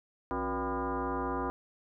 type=tone with frequency modulation; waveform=sine; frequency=364.1 Hz; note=F#4; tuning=28 cents flat; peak=-30 dBFS; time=0.31-1.5 s; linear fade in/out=0 ms; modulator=211 Hz; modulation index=4.2; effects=none